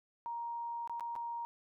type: tone with dropouts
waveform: sine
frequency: 938 Hz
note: A#5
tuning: 11 cents sharp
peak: -37 dBFS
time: 0.26-1.45 s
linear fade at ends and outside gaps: 0 ms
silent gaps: 0.875-0.896 / 0.997-1.007 / 1.154-1.162 s
effects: none